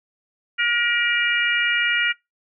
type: harmonic tone with a mistuned harmonic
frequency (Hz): 476.1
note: A#4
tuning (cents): +37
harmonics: 3 / 4 / 5 / 6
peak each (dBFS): -22 / -23 / -24 / -25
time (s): 0.58-2.13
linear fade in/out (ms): 20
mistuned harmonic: 5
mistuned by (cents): -20
effects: noise-tail reverb RT60 0.2 s tail -24 dB re dry